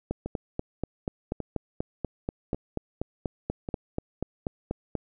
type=two click trains; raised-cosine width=2 ms; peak=-19 / -15 dBFS; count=4 / 21; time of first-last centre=0.26-3.689 / 0.11-4.953 s; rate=0.875 / 4.13 Hz; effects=none